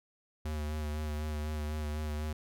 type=tone with vibrato; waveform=square; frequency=75.9 Hz; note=D#2; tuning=42 cents flat; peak=-34 dBFS; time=0.45-2.33 s; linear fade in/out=5 ms; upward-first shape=sine; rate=4 Hz; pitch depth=28 cents each way; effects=none